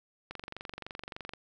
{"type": "click train", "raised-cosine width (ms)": 0.3, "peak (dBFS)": -24, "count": 25, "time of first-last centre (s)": [0.31, 1.336], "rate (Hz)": 23.4, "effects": []}